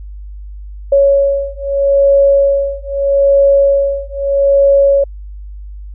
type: beating tone pair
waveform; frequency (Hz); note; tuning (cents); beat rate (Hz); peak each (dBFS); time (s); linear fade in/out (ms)
sine; 556 / 556.79; C#5 / C#5; +5 / +8; 0.79; -11; 0.92-5.04; 5
effects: added 50 Hz sine -26 dBFS peak until 5.94 s